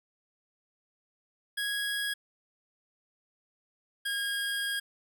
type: tone pair in turn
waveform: 25% pulse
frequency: 1656 / 1630.4 Hz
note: G#6 / G#6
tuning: -5 / -32 cents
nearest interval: unison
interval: 27 cents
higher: first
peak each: -26 dBFS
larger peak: neither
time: 1.57-2.14 / 4.05-4.8 s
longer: second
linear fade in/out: 10 ms
effects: none